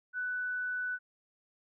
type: tone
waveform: sine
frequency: 1491 Hz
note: F#6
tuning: 13 cents sharp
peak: -32 dBFS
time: 0.13-0.99 s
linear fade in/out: 50 ms
effects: none